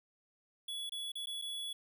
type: tone with dropouts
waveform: square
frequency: 3391 Hz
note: G#7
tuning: 35 cents sharp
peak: -39 dBFS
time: 0.68-1.73 s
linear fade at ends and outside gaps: 5 ms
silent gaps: 0.895-0.92 / 1.119-1.154 / 1.259-1.27 / 1.416-1.421 s
effects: none